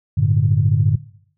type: chord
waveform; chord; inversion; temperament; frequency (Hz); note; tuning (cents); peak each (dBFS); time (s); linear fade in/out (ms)
sine; G suspended second; none; equal with one note detuned; 98 / 112.12 / 146.83; G2 / A2 / D3; 0 / +33 / 0; -17; 0.17-0.96; 10
effects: noise-tail reverb RT60 0.6 s tail -17 dB re dry + tanh soft clip ceiling -3 dBFS